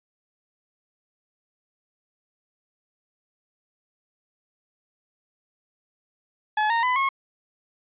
30% pulse tone with pitch steps, 853 / 924.8 / 1002.7 / 1087.2 Hz, G#5 / A#5 / B5 / C#6, +46 / -14 / +26 / -34 cents, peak -17 dBFS, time 6.57-7.09 s, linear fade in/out 5 ms, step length 130 ms, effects resampled to 8000 Hz

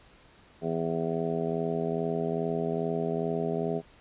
harmonic tone, 82.41 Hz, E2, in tune, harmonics 2 / 3 / 4 / 5 / 6 / 7 / 8 / 9, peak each -33 / -35 / -40 / -31 / -40 / -42 / -35 / -41 dBFS, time 0.61-3.82 s, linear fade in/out 50 ms, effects pink hiss -57 dBFS RMS until 4 s + resampled to 8000 Hz

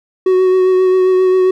triangle tone with vibrato, 371.8 Hz, F#4, 8 cents sharp, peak -6 dBFS, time 0.26-1.51 s, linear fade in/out 5 ms, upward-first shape triangle, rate 7.5 Hz, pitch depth 20 cents each way, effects none

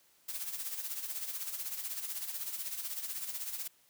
blue noise with tremolo, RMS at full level -37 dBFS, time 0.28-3.68 s, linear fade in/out 10 ms, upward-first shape sine, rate 16 Hz, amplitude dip 60%, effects white hiss -67 dBFS RMS until 3.89 s + high-pass 60 Hz 12 dB/octave

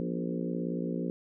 harmonic tone with a mistuned harmonic, 58.27 Hz, A#1, in tune, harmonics 3 / 4 / 5 / 6 / 7 / 8 / 9, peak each -34 / -36 / -38 / -40 / -41 / -42 / -43 dBFS, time 0-1.1 s, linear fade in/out 0 ms, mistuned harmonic 4, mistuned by +54 cents, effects none

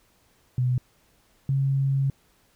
sine tone pair in turn, 125.6 / 136.45 Hz, B2 / C#3, +30 / -27 cents, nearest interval minor second, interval 143 cents, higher second, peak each -20 dBFS, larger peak neither, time 0.58-0.78 / 1.49-2.1 s, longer second, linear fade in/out 2 ms, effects pink hiss -63 dBFS RMS until 2.55 s

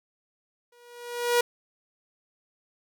sawtooth tone with exponential growth, 480.8 Hz, B4, 46 cents flat, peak -14 dBFS, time 0.72-1.41 s, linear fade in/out 5 ms, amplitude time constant 150 ms, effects none

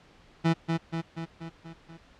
30% pulse tone with echo, 164.81 Hz, E3, in tune, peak -18 dBFS, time 0.44-0.54 s, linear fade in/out 20 ms, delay 240 ms, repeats 6, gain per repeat -4 dB, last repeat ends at 1.98 s, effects pink hiss -57 dBFS RMS until 2.19 s + low-pass 4000 Hz 12 dB/octave

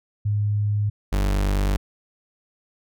sine / 40% pulse tone pair in turn, 103.83 / 49.13 Hz, G#2 / G1, 0 / +5 cents, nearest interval octave + minor second, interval 1295 cents, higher first, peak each -19 / -18 dBFS, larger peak second, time 0.25-0.9 / 1.12-1.77 s, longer neither, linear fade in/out 10 ms, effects none

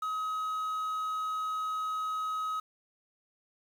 triangle tone with quantisation, 1270 Hz, D#6, 35 cents sharp, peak -29 dBFS, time 0.02-2.6 s, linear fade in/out 5 ms, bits 9, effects none

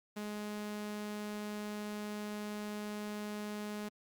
sawtooth tone, 209.2 Hz, G#3, 13 cents sharp, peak -35 dBFS, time 0.16-3.89 s, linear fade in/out 10 ms, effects Opus 48 kbps

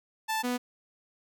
sawtooth tone pair in turn, 880 / 246.9 Hz, A5 / B3, 0 / 0 cents, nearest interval octave + minor seventh, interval 2200 cents, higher first, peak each -24 dBFS, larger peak neither, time 0.28-0.43 / 0.43-0.58 s, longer neither, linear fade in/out 20 ms, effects none

